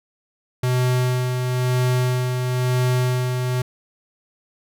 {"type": "tone with tremolo", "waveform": "square", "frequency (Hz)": 126, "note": "B2", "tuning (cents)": 35, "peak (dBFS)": -17, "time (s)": [0.63, 3.62], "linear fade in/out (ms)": 5, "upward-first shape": "sine", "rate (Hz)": 1, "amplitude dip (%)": 40, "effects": []}